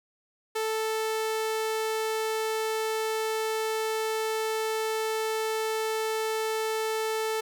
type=tone; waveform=sawtooth; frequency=440 Hz; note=A4; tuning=in tune; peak=-23 dBFS; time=0.55-7.41 s; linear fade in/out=10 ms; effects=none